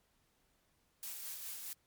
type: noise with tremolo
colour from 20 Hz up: blue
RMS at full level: -43 dBFS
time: 1.03-1.73 s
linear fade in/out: 0 ms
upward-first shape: sine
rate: 4.8 Hz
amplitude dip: 35%
effects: pink hiss -75 dBFS RMS until 1.86 s + MP3 96 kbps